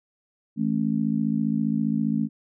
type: chord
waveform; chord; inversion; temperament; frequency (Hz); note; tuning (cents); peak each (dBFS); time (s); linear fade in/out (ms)
sine; A major; second; just; 165 / 220 / 275; E3 / A3 / C#4; +2 / 0 / -14; -28 / -23 / -28; 0.56-2.29; 50
effects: none